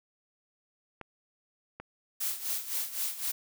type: clicks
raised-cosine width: 0.5 ms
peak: -26 dBFS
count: 2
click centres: 1.013 / 1.8 s
type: noise with tremolo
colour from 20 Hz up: blue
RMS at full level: -31 dBFS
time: 2.2-3.32 s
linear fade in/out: 10 ms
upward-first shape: sine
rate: 3.9 Hz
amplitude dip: 75%
effects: none